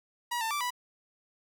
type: tone with pitch steps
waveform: sawtooth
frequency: 961 / 895 / 1169 / 984 Hz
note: B5 / A5 / D6 / B5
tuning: -48 / +29 / -8 / -7 cents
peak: -26 dBFS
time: 0.31-0.706 s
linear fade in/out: 10 ms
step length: 99 ms
effects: none